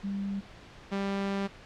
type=tone pair in turn; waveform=sine / sawtooth; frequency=198.1 / 197.37 Hz; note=G3 / G3; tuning=+18 / +12 cents; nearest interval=unison; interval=6 cents; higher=first; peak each=-30 / -25 dBFS; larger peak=second; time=0.03-0.41 / 0.91-1.48 s; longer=second; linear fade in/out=20 ms; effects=pink hiss -50 dBFS RMS until 1.65 s + low-pass 4000 Hz 12 dB/octave